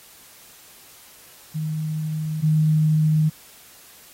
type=tone pair in turn; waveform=sine; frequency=155.56 / 154.95 Hz; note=D#3 / D#3; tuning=0 / -7 cents; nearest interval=unison; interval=7 cents; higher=first; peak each=-23 / -15 dBFS; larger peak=second; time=1.54-2.42 / 2.42-3.3 s; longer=neither; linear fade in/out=20 ms; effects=white hiss -48 dBFS RMS until 4.13 s + AAC 48 kbps